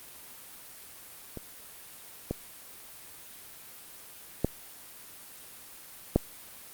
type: clicks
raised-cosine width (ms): 2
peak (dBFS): -24 / -16 / -11 / -7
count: 4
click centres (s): 1.373 / 2.31 / 4.446 / 6.16
effects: white hiss -48 dBFS RMS until 6.73 s + Opus 32 kbps